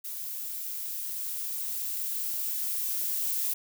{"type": "noise with level ramp", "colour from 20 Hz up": "violet", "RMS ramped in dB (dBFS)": [-37, -29], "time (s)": [0.04, 3.54], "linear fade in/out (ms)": 10, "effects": []}